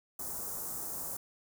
white band-stop noise, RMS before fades -39 dBFS, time 0.19-1.17 s, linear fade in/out 5 ms, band 1200 to 6800 Hz, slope 24 dB/octave, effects none

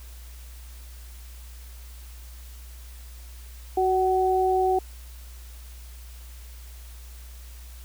sine tone pair together, 372.8 / 751.7 Hz, F#4 / F#5, +13 / +27 cents, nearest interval octave, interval 1214 cents, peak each -22 / -22 dBFS, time 3.77-4.79 s, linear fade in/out 5 ms, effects added 60 Hz sine -40 dBFS peak until 7.84 s + white hiss -51 dBFS RMS until 7.84 s

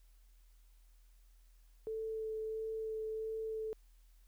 sine tone with vibrato, 440 Hz, A4, in tune, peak -37 dBFS, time 1.87-3.73 s, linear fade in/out 0 ms, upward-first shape sine, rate 1.5 Hz, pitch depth 10 cents each way, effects added 41 Hz sine -60 dBFS peak until 4.27 s + white hiss -75 dBFS RMS until 4.27 s

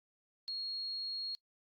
sine tone, 4291 Hz, C8, 43 cents sharp, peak -37 dBFS, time 0.48-1.35 s, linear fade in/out 0 ms, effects noise-tail reverb RT60 0.1 s tail -22 dB re dry + Opus 48 kbps

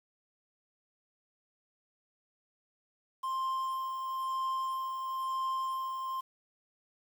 triangle tone with tremolo, 1052 Hz, C6, 9 cents sharp, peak -28 dBFS, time 3.23-6.21 s, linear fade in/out 10 ms, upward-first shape triangle, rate 1 Hz, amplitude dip 45%, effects 9-bit

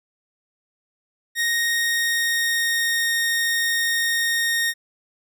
sawtooth tone with pitch glide, 1864.7 to 1852.9 Hz, A#6 to A#6, 0 to -11 cents, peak -16 dBFS, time 1.35-4.74 s, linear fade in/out 50 ms, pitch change -11 cents, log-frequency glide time 1.52-3.1 s, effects none

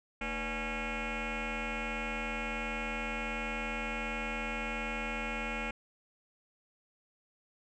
sine tone with frequency modulation, 1108.7 Hz, C#6, in tune, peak -31 dBFS, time 0.21-5.71 s, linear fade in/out 5 ms, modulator 267 Hz, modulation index 5.9, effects tanh soft clip ceiling -32 dBFS

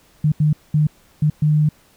sine tone bursts at uneven times, 151.5 Hz, D#3, 46 cents flat, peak -12 dBFS, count 5, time 0.24-0.32 / 0.4-0.53 / 0.74-0.87 / 1.22-1.3 / 1.42-1.69 s, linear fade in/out 5 ms, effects pink hiss -54 dBFS RMS until 1.96 s

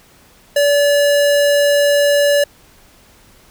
square tone, 575 Hz, D5, 37 cents flat, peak -11 dBFS, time 0.56-2.44 s, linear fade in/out 5 ms, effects pink hiss -48 dBFS RMS until 3.5 s

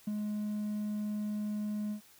triangle tone with ADSR envelope, 210 Hz, G#3, 19 cents sharp, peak -26 dBFS, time 0.07-2.01 s, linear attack 8 ms, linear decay 14 ms, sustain -4 dB, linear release 99 ms, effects tanh soft clip ceiling -25 dBFS + white hiss -60 dBFS RMS until 2.19 s

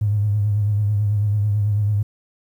triangle tone with vibrato, 103.83 Hz, G#2, in tune, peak -12 dBFS, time 0.01-2.03 s, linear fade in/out 10 ms, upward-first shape triangle, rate 9.1 Hz, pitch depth 62 cents each way, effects tanh soft clip ceiling -14 dBFS + 9-bit

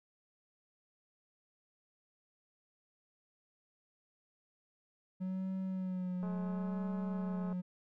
triangle tone with vibrato, 185 Hz, F#3, in tune, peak -33 dBFS, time 5.2-7.62 s, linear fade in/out 20 ms, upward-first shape sine, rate 0.72 Hz, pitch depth 40 cents each way
click train, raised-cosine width 1 ms, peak -35 dBFS, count 276, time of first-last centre 6.23-7.527 s, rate 212 Hz
effects none

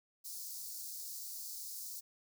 white high-pass noise, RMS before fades -45 dBFS, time 0.24-2.01 s, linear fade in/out 20 ms, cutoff 4400 Hz, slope 48 dB/octave, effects none

